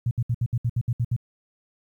sine tone bursts, 118.9 Hz, A#2, 35 cents sharp, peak -20 dBFS, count 10, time 0.06-1.164 s, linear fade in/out 5 ms, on 51 ms, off 66 ms, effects 10-bit

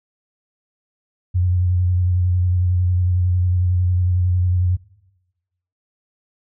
sine tone with vibrato, 90 Hz, F#2, 47 cents flat, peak -14 dBFS, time 1.34-4.77 s, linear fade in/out 20 ms, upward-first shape square, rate 11 Hz, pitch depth 23 cents each way, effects noise-tail reverb RT60 1.0 s tail -19 dB re dry

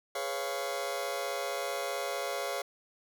sawtooth chord, C# dominant seventh, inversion second, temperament just, 415.8 / 498.9 / 554.4 / 693 Hz, G#4 / B4 / C#5 / E#5, +2 / +17 / 0 / -14 cents, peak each -36 / -37 / -32 / -34 dBFS, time 0.15-2.62 s, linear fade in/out 5 ms, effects none

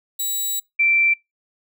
5% pulse / sine tone pair in turn, 3900 / 2345 Hz, B7 / D7, -23 / -3 cents, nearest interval major sixth, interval 880 cents, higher first, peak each -14 dBFS, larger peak neither, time 0.19-0.6 / 0.79-1.14 s, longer first, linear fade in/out 10 ms, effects noise-tail reverb RT60 0.2 s tail -26 dB re dry

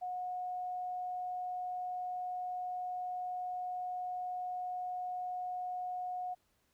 sine tone, 727 Hz, F#5, 31 cents flat, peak -36 dBFS, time 0.01-6.35 s, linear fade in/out 20 ms, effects pink hiss -75 dBFS RMS until 6.73 s

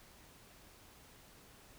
silence, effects pink hiss -60 dBFS RMS until 1.78 s

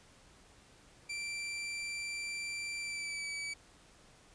sawtooth tone with pitch glide, 2349 to 2291 Hz, D7 to D7, 0 to -44 cents, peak -34 dBFS, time 1.09-3.54 s, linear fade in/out 10 ms, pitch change -44 cents, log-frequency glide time 2.8-3.29 s, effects pink hiss -61 dBFS RMS until 4.34 s + resampled to 22050 Hz

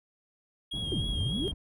triangle tone with vibrato, 3268 Hz, G#7, 29 cents flat, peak -32 dBFS, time 0.71-1.52 s, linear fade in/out 10 ms, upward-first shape sine, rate 3.4 Hz, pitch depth 31 cents each way
white low-pass noise, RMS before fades -36 dBFS, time 0.73-1.54 s, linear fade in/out 10 ms, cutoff 150 Hz, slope 12 dB/octave
sine exponential two-way sweep, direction down then up, 429.8 to 38.89 to 429.8 Hz, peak -30 dBFS, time 0.92-1.48 s, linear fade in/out 0 ms, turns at 1.07 s
effects none

